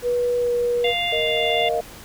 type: tone with pitch glide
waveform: sine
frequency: 486.7 to 481.9 Hz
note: B4 to B4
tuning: -25 to -43 cents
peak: -18 dBFS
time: 0.02-0.94 s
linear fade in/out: 50 ms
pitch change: -18 cents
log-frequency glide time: 0.4-0.52 s
type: harmonic tone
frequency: 698.5 Hz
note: F5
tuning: in tune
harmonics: 1 / 3 / 4 / 5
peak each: -26 / -26 / -26 / -26 dBFS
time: 0.84-1.69 s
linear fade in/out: 5 ms
type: chord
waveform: sine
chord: Bb suspended fourth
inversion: none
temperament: just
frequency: 466.2 / 621.6 / 699.2 Hz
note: Bb4 / Eb5 / F5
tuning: 0 / -2 / +2 cents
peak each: -24 dBFS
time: 1.12-1.81 s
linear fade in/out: 10 ms
effects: pink hiss -41 dBFS RMS until 2.04 s